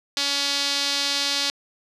sawtooth tone with band-pass filter, 281.9 Hz, C#4, 29 cents sharp, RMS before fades -24 dBFS, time 0.17-1.5 s, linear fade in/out 0 ms, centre 4400 Hz, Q 2.5, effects resampled to 32000 Hz

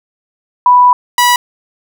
sine / sawtooth tone pair in turn, 987.8 / 976.5 Hz, B5 / B5, 0 / -20 cents, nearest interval unison, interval 20 cents, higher first, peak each -3 dBFS, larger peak neither, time 0.66-0.93 / 1.18-1.36 s, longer first, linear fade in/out 2 ms, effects none

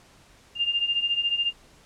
sine beating tone pair, 2794 / 2808 Hz, F7 / F7, 0 / +9 cents, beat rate 14 Hz, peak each -28 / -24 dBFS, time 0.55-1.53 s, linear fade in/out 50 ms, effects pink hiss -55 dBFS RMS until 1.85 s + low-pass 9000 Hz 12 dB/octave

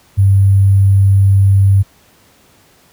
sine tone with sample-and-hold, 98 Hz, G2, in tune, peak -5 dBFS, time 0.17-1.83 s, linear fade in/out 20 ms, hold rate 11025 Hz, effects pink hiss -49 dBFS RMS until 2.92 s + high-pass 60 Hz 12 dB/octave

